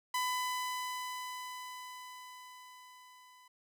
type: tone with level ramp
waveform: sawtooth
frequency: 1002 Hz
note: B5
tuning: 25 cents sharp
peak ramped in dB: -27 to -54 dBFS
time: 0.14-3.48 s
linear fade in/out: 5 ms
effects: none